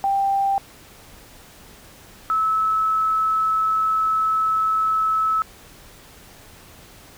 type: tone pair in turn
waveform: sine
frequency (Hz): 788 / 1300.5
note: G5 / E6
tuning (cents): +9 / -24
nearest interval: major sixth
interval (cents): 867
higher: second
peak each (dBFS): -17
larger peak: neither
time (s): 0.04-0.58 / 2.3-5.42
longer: second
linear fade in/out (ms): 0
effects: pink hiss -46 dBFS RMS until 7.17 s